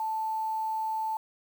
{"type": "tone with quantisation", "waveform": "sine", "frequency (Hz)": 880, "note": "A5", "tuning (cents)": 0, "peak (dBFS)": -28, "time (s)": [0, 1.17], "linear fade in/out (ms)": 2, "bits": 8, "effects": []}